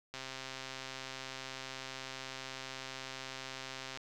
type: click train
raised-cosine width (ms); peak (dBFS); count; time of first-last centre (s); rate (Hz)
0.2; -25; 507; 0.14-3.973; 132
effects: none